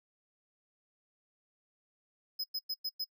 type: tone bursts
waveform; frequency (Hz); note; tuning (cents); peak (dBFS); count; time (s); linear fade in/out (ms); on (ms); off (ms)
square; 5070; D#8; +32; -33; 5; 2.39-3.045; 10; 51; 100
effects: noise-tail reverb RT60 0.1 s tail -24 dB re dry